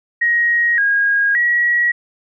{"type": "tone with pitch steps", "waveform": "sine", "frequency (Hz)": [1886, 1634, 1916], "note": ["A#6", "G#6", "A#6"], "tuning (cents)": [20, -29, 47], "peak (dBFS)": -12, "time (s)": [0.21, 1.92], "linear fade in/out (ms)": 10, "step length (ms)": 570, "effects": []}